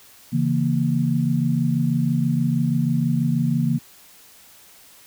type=chord; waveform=sine; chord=A# diminished; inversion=first; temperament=equal; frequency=138.59 / 164.81 / 233.1 Hz; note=C#3 / E3 / A#3; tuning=0 / 0 / 0 cents; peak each=-22 dBFS; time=0.32-3.79 s; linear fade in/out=20 ms; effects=white hiss -49 dBFS RMS until 5.06 s